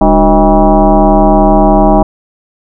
sine tone with frequency modulation, 298.9 Hz, D4, 31 cents sharp, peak -3 dBFS, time 0.01-2.03 s, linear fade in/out 5 ms, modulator 167 Hz, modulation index 3.7, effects none

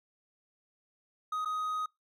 triangle tone with dropouts, 1253 Hz, D#6, 12 cents sharp, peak -29 dBFS, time 1.32-1.86 s, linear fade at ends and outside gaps 5 ms, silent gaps 1.449-1.456 s, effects noise-tail reverb RT60 0.2 s tail -26 dB re dry

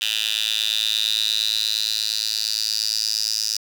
10% pulse tone with high-pass filter sweep, 108.6 Hz, A2, 22 cents flat, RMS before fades -23 dBFS, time 0.01-3.57 s, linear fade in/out 5 ms, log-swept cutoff 3200 to 5200 Hz, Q 7.2, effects 8-bit

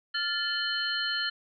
sine tone cluster, 1397 / 1745 / 3039 / 4218 Hz, F6 / A6 / F#7 / C8, 0 / -15 / +46 / +13 cents, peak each -34 / -33 / -33 / -32 dBFS, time 0.14-1.3 s, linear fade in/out 10 ms, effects none

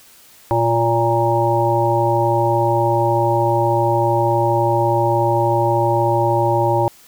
harmonic tone with a mistuned harmonic, 116.54 Hz, A#2, in tune, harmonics 1 / 3 / 5 / 7 / 8, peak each -20 / -20 / -20 / -20 / -20 dBFS, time 0.51-6.88 s, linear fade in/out 0 ms, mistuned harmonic 5, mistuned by -19 cents, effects white hiss -47 dBFS RMS until 7.07 s

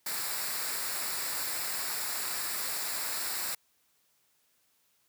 white noise with comb filter, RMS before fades -34 dBFS, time 0.06-3.55 s, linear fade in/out 5 ms, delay 0.32 ms, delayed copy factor -0.6, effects white hiss -71 dBFS RMS until 5.08 s + high-pass 60 Hz 12 dB/octave

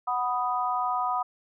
sine chord, B major, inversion second, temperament equal, 740 / 987.8 / 1244.5 Hz, F#5 / B5 / D#6, 0 / 0 / 0 cents, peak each -29 dBFS, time 0.07-1.23 s, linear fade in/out 10 ms, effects none

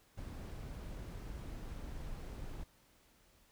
brown noise, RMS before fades -45 dBFS, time 0.17-2.64 s, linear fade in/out 10 ms, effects pink hiss -68 dBFS RMS until 3.51 s

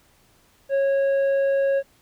sine tone with tanh clipping, 549 Hz, C#5, 17 cents flat, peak -19 dBFS, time 0.69-1.83 s, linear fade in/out 50 ms, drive 6 dB, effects pink hiss -59 dBFS RMS until 2.01 s

